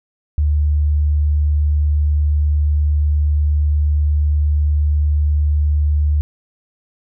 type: tone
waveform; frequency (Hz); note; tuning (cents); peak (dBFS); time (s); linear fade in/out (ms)
sine; 74.3; D2; +21; -12; 0.38-6.21; 0
effects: none